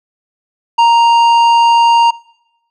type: tone with tanh clipping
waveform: triangle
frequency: 932.3 Hz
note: A#5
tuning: in tune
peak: -7 dBFS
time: 0.78-2.11 s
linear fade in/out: 10 ms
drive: 14 dB
effects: noise-tail reverb RT60 0.9 s tail -23 dB re dry